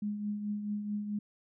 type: tone with tremolo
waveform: sine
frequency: 207.7 Hz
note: G#3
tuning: in tune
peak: -30 dBFS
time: 0.02-1.19 s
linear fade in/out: 5 ms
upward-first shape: triangle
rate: 4.6 Hz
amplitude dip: 55%
effects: none